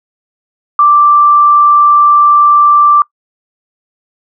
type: tone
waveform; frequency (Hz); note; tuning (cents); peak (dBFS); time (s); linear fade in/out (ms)
sine; 1174.7; D6; 0; -3; 0.79-3.02; 2
effects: noise-tail reverb RT60 0.1 s tail -22 dB re dry